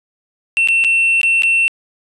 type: tone with dropouts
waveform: triangle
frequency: 2700 Hz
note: E7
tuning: 41 cents sharp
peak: -9 dBFS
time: 0.57-1.68 s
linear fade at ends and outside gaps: 0 ms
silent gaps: 0.675-0.686 / 0.84-0.846 / 1.214-1.232 / 1.422-1.434 s
effects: resampled to 24000 Hz